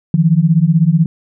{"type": "beating tone pair", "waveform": "sine", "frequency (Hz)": [155.56, 171.56], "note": ["D#3", "F3"], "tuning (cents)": [0, -31], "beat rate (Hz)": 16, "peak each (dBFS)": -11, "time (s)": [0.14, 1.06], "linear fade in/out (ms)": 2, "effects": []}